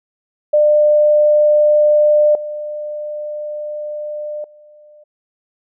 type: tone with level steps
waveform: sine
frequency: 599 Hz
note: D5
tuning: 34 cents sharp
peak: -8 / -22 / -41 dBFS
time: 0.53-5.04 s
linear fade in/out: 10 ms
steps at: 2.35 / 4.44 s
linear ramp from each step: 2 ms
effects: none